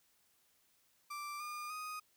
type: tone with pitch steps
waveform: 35% pulse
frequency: 1174.7 / 1209.8 / 1246 Hz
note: D6 / D#6 / D#6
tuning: 0 / -49 / +2 cents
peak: -40 dBFS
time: 1.1-2 s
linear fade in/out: 10 ms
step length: 300 ms
effects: white hiss -73 dBFS RMS until 2.16 s